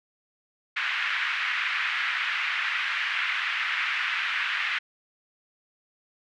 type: band-pass noise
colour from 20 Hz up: white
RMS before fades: -28 dBFS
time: 0.76-4.79 s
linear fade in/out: 10 ms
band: 1400 to 2500 Hz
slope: 24 dB/octave
effects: none